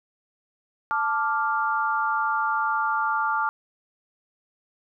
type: chord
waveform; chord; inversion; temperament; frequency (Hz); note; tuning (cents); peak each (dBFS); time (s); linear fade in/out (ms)
sine; D minor; second; equal; 880 / 1174.7 / 1396.9; A5 / D6 / F6; 0 / 0 / 0; -26; 0.91-3.49; 0
effects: none